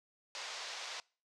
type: band-pass noise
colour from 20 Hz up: white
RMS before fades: -44 dBFS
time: 0.35-1 s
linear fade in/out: 0 ms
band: 520 to 5900 Hz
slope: 24 dB/octave
effects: noise-tail reverb RT60 0.4 s tail -25 dB re dry + low-pass 9000 Hz 12 dB/octave